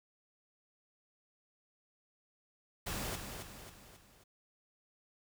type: noise with echo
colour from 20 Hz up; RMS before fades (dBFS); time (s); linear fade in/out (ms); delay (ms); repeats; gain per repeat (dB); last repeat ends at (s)
pink; -39; 2.86-3.16; 10; 270; 4; -6; 4.24
effects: none